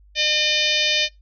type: harmonic tone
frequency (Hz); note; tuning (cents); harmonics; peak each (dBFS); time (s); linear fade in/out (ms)
606; D#5; -46; 1 / 3 / 4 / 5 / 6 / 7 / 8 / 9 / 10; -30 / -28 / -23 / -23 / -22 / -29 / -26 / -33 / -33; 0.15-1.09; 50
effects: noise-tail reverb RT60 0.2 s tail -22 dB re dry + added 50 Hz sine -48 dBFS peak until 1.21 s